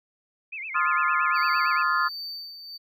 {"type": "tone with vibrato", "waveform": "sine", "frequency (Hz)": 2349, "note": "D7", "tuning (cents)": 0, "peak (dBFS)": -32, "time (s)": [0.52, 1.83], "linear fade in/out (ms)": 10, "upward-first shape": "sine", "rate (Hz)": 8.8, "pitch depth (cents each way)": 210}
{"type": "chord", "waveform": "sine", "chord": "F dominant seventh", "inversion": "second", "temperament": "equal with one note detuned", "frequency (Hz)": [1046.5, 1244.5, 1396.9, 1727.8], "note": ["C6", "Eb6", "F6", "A6"], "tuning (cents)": [0, 0, 0, -32], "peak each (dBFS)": [-27, -25, -25, -29], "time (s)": [0.74, 2.09], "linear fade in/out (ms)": 20}
{"type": "tone with tremolo", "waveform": "triangle", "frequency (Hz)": 4583, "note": "D8", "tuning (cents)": -43, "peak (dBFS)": -31, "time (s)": [1.34, 2.78], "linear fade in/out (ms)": 20, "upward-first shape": "sine", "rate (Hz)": 1.4, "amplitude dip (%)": 60}
{"effects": []}